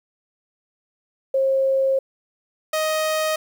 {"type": "tone pair in turn", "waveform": ["sine", "sawtooth"], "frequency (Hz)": [536, 625.5], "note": ["C5", "D#5"], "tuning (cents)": [42, 9], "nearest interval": "minor third", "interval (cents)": 267, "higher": "second", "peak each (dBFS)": -16, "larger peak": "neither", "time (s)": [[1.34, 1.99], [2.73, 3.36]], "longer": "first", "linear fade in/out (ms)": 5, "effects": ["9-bit"]}